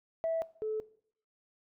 sine tone pair in turn, 655 / 433.6 Hz, E5 / A4, -11 / -25 cents, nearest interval perfect fifth, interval 714 cents, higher first, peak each -27 / -31 dBFS, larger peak first, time 0.24-0.42 / 0.62-0.8 s, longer neither, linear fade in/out 0 ms, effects noise-tail reverb RT60 0.6 s tail -19 dB re dry + tanh soft clip ceiling -25 dBFS

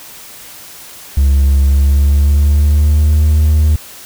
triangle tone with pitch glide, 69 to 76.56 Hz, C#2 to D#2, -7 to -27 cents, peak -4 dBFS, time 1.17-3.76 s, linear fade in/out 5 ms, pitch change +180 cents, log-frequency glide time 1.68-3.22 s, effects tanh soft clip ceiling 0 dBFS + white hiss -34 dBFS RMS until 4.05 s

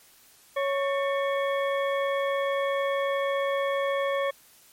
harmonic tone with a mistuned harmonic, 554.4 Hz, C#5, in tune, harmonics 1 / 2 / 3 / 4 / 6, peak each -25 / -31 / -35 / -37 / -41 dBFS, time 0.56-4.31 s, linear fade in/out 10 ms, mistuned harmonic 3, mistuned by +130 cents, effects white hiss -56 dBFS RMS until 4.72 s + MP3 64 kbps

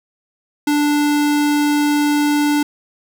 square tone, 293.7 Hz, D4, in tune, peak -14 dBFS, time 0.67-2.63 s, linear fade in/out 5 ms, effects none

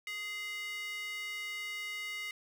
square tone with high-pass filter, 415.3 Hz, G#4, in tune, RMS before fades -40 dBFS, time 0.07-2.31 s, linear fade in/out 2 ms, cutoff 2300 Hz, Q 9.7, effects none

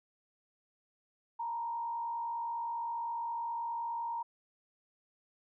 sine tone with frequency modulation, 932.3 Hz, A#5, in tune, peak -34 dBFS, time 1.39-4.23 s, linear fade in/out 10 ms, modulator 49.8 Hz, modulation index 0.5, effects none

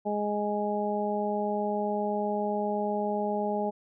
harmonic tone, 207.7 Hz, G#3, in tune, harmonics 1 / 2 / 3 / 4, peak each -32 / -32 / -32 / -32 dBFS, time 0.05-3.71 s, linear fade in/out 20 ms, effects none

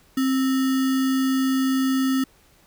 sine tone with sample-and-hold, 264.3 Hz, C4, 18 cents sharp, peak -18 dBFS, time 0.17-2.24 s, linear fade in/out 5 ms, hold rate 1575 Hz, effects pink hiss -57 dBFS RMS until 2.66 s

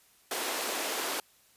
pink high-pass noise, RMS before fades -33 dBFS, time 0.31-1.2 s, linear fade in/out 2 ms, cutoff 330 Hz, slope 24 dB/octave, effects white hiss -63 dBFS RMS until 1.56 s + resampled to 32000 Hz

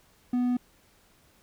triangle tone, 246.9 Hz, B3, in tune, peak -21 dBFS, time 0.33-0.57 s, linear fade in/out 5 ms, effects pink hiss -62 dBFS RMS until 1.42 s

